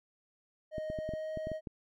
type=tone with pitch glide; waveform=triangle; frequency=622.3 to 627.7 Hz; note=D#5 to D#5; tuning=0 to +15 cents; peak=-34 dBFS; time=0.71-1.61 s; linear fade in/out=50 ms; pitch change=+15 cents; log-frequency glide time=0.85-1.33 s
type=clicks; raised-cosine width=3 ms; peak=-27 dBFS; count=9; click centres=0.782 / 0.901 / 0.988 / 1.091 / 1.137 / 1.373 / 1.471 / 1.517 / 1.672 s
effects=none